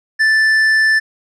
triangle tone with tanh clipping, 1760 Hz, A6, in tune, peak -11 dBFS, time 0.19-1 s, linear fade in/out 20 ms, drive 11 dB, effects none

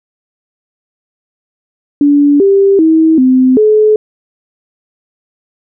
sine tone with pitch steps, 288 / 394.1 / 320.3 / 257.5 / 428.3 Hz, D4 / G4 / E4 / C4 / A4, -34 / +9 / -50 / -28 / -47 cents, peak -4 dBFS, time 2.01-3.96 s, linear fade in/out 2 ms, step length 390 ms, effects none

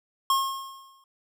square tone with exponential decay, 1079 Hz, C#6, 47 cents flat, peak -19 dBFS, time 0.3-1.04 s, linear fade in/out 2 ms, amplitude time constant 160 ms, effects none

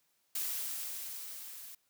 blue noise with level ramp, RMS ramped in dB -35 to -49 dBFS, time 0.35-1.75 s, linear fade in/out 5 ms, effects white hiss -75 dBFS RMS until 1.89 s + high-pass 80 Hz 12 dB/octave

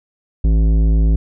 triangle tone with tanh clipping, 54.1 Hz, A1, 29 cents flat, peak -12 dBFS, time 0.44-1.16 s, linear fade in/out 5 ms, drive 17 dB, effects none

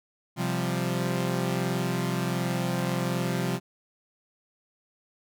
sawtooth chord, C suspended fourth, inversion none, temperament equal, 130.81 / 174.61 / 196 Hz, C3 / F3 / G3, 0 / 0 / 0 cents, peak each -26 / -25 / -29 dBFS, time 0.36-3.6 s, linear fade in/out 50 ms, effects none

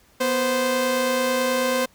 sawtooth tone pair together, 245.5 / 520.2 Hz, B3 / C5, -10 / -10 cents, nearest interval octave + minor second, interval 1300 cents, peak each -22 / -17 dBFS, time 0.2-1.86 s, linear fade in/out 10 ms, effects pink hiss -57 dBFS RMS until 1.94 s

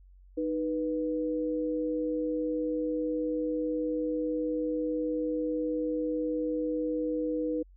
sine tone pair together, 309.2 / 490.8 Hz, D#4 / B4, -11 / -11 cents, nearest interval minor sixth, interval 800 cents, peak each -30 / -31 dBFS, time 0.37-7.63 s, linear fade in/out 10 ms, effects added 46 Hz sine -52 dBFS peak until 7.76 s

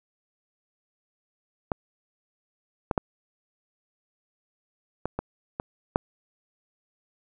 clicks, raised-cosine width 1 ms, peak -11 / -10 / -8 / -13 / -14 / -15 / -6 dBFS, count 7, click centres 1.718 / 2.912 / 2.978 / 5.056 / 5.19 / 5.599 / 5.959 s, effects none

